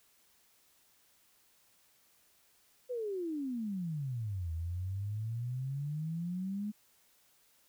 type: exponential two-way sweep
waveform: sine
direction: down then up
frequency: 512 to 80.1 to 213 Hz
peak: -34 dBFS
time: 2.89-6.72 s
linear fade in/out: 20 ms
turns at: 4.52 s
effects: white hiss -68 dBFS RMS until 7.68 s